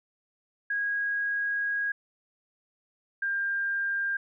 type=tone pair in turn; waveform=sine; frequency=1644 / 1598.1 Hz; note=G#6 / G6; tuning=-18 / +33 cents; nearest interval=unison; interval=49 cents; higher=first; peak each=-26 dBFS; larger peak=neither; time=0.7-1.92 / 3.22-4.17 s; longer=first; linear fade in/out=5 ms; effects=none